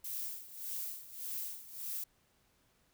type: noise with tremolo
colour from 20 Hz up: violet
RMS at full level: -39 dBFS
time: 0.04-2.04 s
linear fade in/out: 5 ms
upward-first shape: sine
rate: 1.7 Hz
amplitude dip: 80%
effects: pink hiss -72 dBFS RMS until 2.93 s